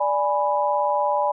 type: chord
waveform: sine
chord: G# diminished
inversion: second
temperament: equal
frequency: 587.3 / 830.6 / 987.8 Hz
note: D5 / G#5 / B5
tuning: 0 / 0 / 0 cents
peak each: -23 dBFS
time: 0-1.32 s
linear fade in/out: 10 ms
effects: none